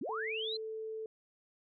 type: linear sweep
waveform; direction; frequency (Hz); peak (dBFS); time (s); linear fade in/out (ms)
sine; up; 185 to 4186; -36; 0.01-0.57; 5
type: tone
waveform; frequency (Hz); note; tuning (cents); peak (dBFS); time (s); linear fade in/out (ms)
sine; 440; A4; 0; -38; 0.09-1.06; 2
effects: none